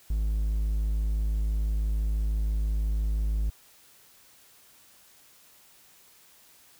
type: tone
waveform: triangle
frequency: 53 Hz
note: G#1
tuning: 36 cents sharp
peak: -22 dBFS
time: 0.1-3.5 s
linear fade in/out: 5 ms
effects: white hiss -57 dBFS RMS until 6.79 s